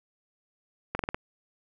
slowing click train, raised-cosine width 0.5 ms, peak -14 dBFS, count 5, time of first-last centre 0.95-1.145 s, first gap 42 ms, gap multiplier 1.1, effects none

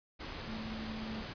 sine tone in noise, 220 Hz, A3, in tune, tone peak -40 dBFS, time 0.47-1.23 s, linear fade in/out 20 ms, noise pink, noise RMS -43 dBFS, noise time 0.19-1.34 s, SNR 0 dB, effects resampled to 11025 Hz

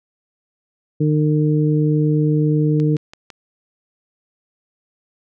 harmonic tone, 151.8 Hz, D#3, 42 cents flat, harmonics 1 / 2 / 3, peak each -15 / -19 / -23 dBFS, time 1-2.97 s, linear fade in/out 10 ms
click train, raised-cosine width 0.2 ms, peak -20 dBFS, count 4, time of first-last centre 2.8-3.303 s, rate 5.97 Hz
effects none

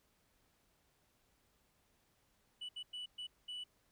sine tone bursts at uneven times, 2962 Hz, F#7, 1 cent sharp, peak -40 dBFS, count 5, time 2.61-2.69 / 2.76-2.83 / 2.93-3.06 / 3.18-3.27 / 3.48-3.64 s, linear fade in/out 10 ms, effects tanh soft clip ceiling -41 dBFS + pink hiss -75 dBFS RMS until 3.91 s

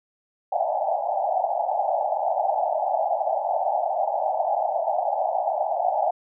white band-pass noise, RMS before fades -24 dBFS, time 0.52-6.11 s, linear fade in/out 5 ms, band 600 to 840 Hz, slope 96 dB/octave, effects none

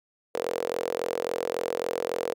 sawtooth tone with high-pass filter, 43.63 Hz, F1, 1 cent flat, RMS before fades -30 dBFS, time 0.34-2.34 s, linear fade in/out 10 ms, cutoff 480 Hz, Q 6.3, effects none

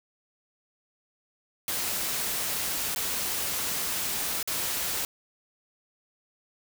white noise with dropouts, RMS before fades -30 dBFS, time 1.68-5.05 s, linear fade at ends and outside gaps 1 ms, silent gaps 2.948-2.96 / 4.428-4.475 s, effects none

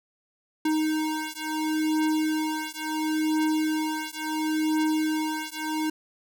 square beating tone pair, 311.1 / 311.82 Hz, D#4 / D#4, 0 / +4 cents, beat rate 0.72 Hz, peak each -28 / -28 dBFS, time 0.65-5.9 s, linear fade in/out 5 ms, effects none

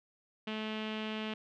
sawtooth tone with low-pass filter, 216.7 Hz, A3, 26 cents flat, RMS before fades -38 dBFS, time 0.47-1.34 s, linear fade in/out 5 ms, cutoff 3000 Hz, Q 3.8, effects none

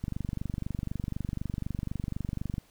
click train, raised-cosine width 5 ms, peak -20 dBFS, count 62, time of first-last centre 0.04-2.582 s, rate 24 Hz, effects pink hiss -62 dBFS RMS until 2.7 s

